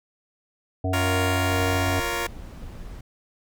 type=harmonic tone; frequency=92.8 Hz; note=F#2; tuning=6 cents sharp; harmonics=1 / 3 / 5 / 7 / 8; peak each=-24 / -29 / -34 / -31 / -33 dBFS; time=0.84-2 s; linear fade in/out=5 ms
type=chord; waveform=10% pulse; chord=Bb minor; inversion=second; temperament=just; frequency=349.6 / 466.2 / 559.4 Hz; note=F4 / Bb4 / Db5; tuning=+2 / 0 / +16 cents; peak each=-21 / -20 / -23 dBFS; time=0.93-2.27 s; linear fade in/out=5 ms
type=noise; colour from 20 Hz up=brown; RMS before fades=-38 dBFS; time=1.49-3.01 s; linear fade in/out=5 ms
effects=none